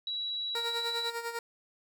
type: tone with pitch glide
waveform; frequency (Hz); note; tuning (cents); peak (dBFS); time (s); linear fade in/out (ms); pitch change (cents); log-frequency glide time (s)
sine; 3905 to 3932; B7 to B7; -20 to -8; -32; 0.07-1.1; 2; +12; 0.68-0.88
type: tone with tremolo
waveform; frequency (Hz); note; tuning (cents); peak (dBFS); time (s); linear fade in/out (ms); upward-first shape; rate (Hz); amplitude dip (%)
15% pulse; 466.2; A#4; 0; -26; 0.55-1.39; 2; sine; 10; 65
effects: none